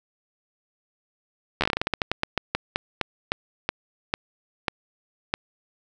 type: slowing click train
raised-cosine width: 0.3 ms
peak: -6 dBFS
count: 23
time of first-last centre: 1.61-5.339 s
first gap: 12 ms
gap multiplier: 1.21
effects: none